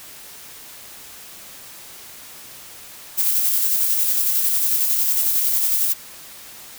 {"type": "noise with tremolo", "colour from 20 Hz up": "violet", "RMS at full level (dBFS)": -18, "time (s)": [3.17, 5.94], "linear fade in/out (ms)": 20, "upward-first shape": "square", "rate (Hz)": 11, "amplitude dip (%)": 25, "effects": ["white hiss -40 dBFS RMS until 6.78 s"]}